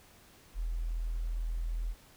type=tone; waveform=sine; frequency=41.2 Hz; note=E1; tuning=in tune; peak=-31 dBFS; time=0.54-1.95 s; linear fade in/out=50 ms; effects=pink hiss -59 dBFS RMS until 2.16 s